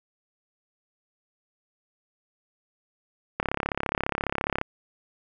click train, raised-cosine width 0.5 ms, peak -10 dBFS, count 43, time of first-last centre 3.4-4.614 s, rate 34.6 Hz, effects none

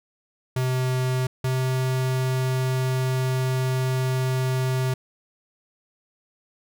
square tone pair in turn, 128.6 / 129.64 Hz, C3 / C3, -30 / -16 cents, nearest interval unison, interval 14 cents, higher second, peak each -22 dBFS, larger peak neither, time 0.56-1.27 / 1.44-4.94 s, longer second, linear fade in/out 5 ms, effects none

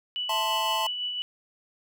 sine tone with tremolo, 2960 Hz, F#7, in tune, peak -27 dBFS, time 0.16-1.22 s, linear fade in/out 0 ms, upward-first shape sine, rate 5.9 Hz, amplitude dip 35%
square chord, A minor, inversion second, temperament equal, 659.3 / 880 / 1046.5 Hz, E5 / A5 / C6, 0 / 0 / 0 cents, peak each -35 / -29 / -31 dBFS, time 0.29-0.87 s, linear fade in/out 5 ms
effects none

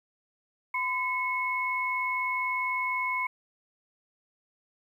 sine tone pair together, 1015.1 / 2191 Hz, B5 / C#7, +47 / -21 cents, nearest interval octave + minor second, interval 1332 cents, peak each -30 / -29 dBFS, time 0.74-3.27 s, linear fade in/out 5 ms, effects 10-bit

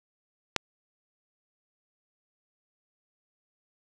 click, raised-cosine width 0.2 ms, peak -6 dBFS, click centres 0.563 s, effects none

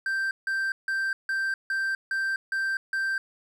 triangle tone bursts, 1568 Hz, G6, in tune, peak -23 dBFS, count 8, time 0.06-3.18 s, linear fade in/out 2 ms, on 250 ms, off 160 ms, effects none

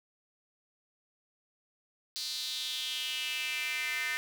square tone with high-pass filter sweep, 138.59 Hz, C#3, in tune, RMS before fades -35 dBFS, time 2.16-4.17 s, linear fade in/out 0 ms, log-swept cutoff 4400 to 1900 Hz, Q 4.4, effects none

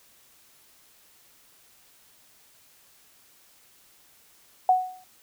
sine tone with exponential decay, 740 Hz, F#5, in tune, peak -13 dBFS, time 4.69-5.04 s, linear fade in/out 2 ms, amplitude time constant 76 ms, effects white hiss -58 dBFS RMS until 5.22 s

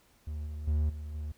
triangle tone with level steps, 75.5 Hz, D2, 48 cents sharp, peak -32 / -34 / -23 / -35 / -32 dBFS, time 0.27-1.32 s, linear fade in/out 5 ms, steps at 0.46 / 0.67 / 0.89 / 1.14 s, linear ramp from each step 10 ms, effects pink hiss -65 dBFS RMS until 1.37 s

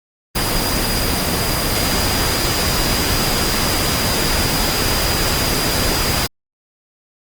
sine tone in noise, 4875 Hz, D#8, 36 cents flat, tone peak -24 dBFS, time 0.35-6.27 s, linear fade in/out 10 ms, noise pink, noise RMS -18 dBFS, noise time 0.35-6.27 s, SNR -9 dB, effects Opus 24 kbps

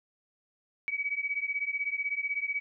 sine beating tone pair, 2267 / 2283 Hz, C#7 / D7, +38 / -50 cents, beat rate 16 Hz, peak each -32 / -33 dBFS, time 0.88-2.6 s, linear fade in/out 0 ms, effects none

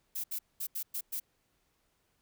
violet noise bursts at uneven times, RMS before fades -36 dBFS, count 6, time 0.15-0.24 / 0.31-0.39 / 0.6-0.67 / 0.75-0.83 / 0.94-1.01 / 1.12-1.2 s, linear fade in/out 10 ms, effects pink hiss -75 dBFS RMS until 2.21 s

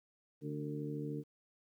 harmonic tone with a mistuned harmonic, 73.42 Hz, D2, in tune, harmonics 2 / 3 / 4 / 5 / 6, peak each -41 / -48 / -42 / -50 / -45 dBFS, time 0.41-1.24 s, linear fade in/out 50 ms, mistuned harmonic 6, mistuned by +46 cents, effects 12-bit

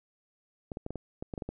clicks, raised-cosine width 2 ms, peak -23 dBFS, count 10, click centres 0.718 / 0.771 / 0.864 / 0.906 / 0.957 / 1.225 / 1.338 / 1.378 / 1.422 / 1.49 s, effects none

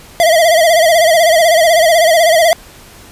square tone with vibrato, 659.3 Hz, E5, in tune, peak -7 dBFS, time 0.2-2.53 s, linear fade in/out 0 ms, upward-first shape sine, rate 16 Hz, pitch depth 94 cents each way, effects pink hiss -38 dBFS RMS until 3.11 s + resampled to 32000 Hz

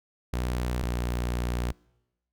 sawtooth tone pair in turn, 61.2 / 60.11 Hz, B1 / B1, -15 / -46 cents, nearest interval unison, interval 31 cents, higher first, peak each -23 dBFS, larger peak neither, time 0.33-0.83 / 0.83-1.72 s, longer second, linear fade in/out 5 ms, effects noise-tail reverb RT60 1.0 s tail -26 dB re dry

